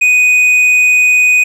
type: tone with tanh clipping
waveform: sine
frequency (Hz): 2489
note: D#7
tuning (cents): 0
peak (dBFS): -7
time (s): 0.01-1.44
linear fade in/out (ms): 10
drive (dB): 6
effects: none